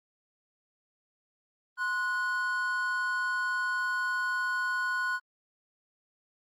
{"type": "tone pair together", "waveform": "triangle", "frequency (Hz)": [1042, 1465.5], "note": ["C6", "F#6"], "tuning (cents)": [-7, -17], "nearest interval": "tritone", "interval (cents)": 590, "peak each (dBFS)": [-32, -27], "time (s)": [1.77, 5.2], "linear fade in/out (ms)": 50, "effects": ["Opus 32 kbps"]}